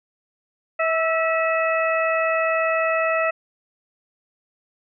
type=harmonic tone with a mistuned harmonic; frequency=647 Hz; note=E5; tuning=32 cents flat; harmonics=1 / 2 / 3 / 4; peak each=-21 / -24 / -26 / -27 dBFS; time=0.79-3.31 s; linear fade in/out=10 ms; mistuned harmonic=2; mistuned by=+31 cents; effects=none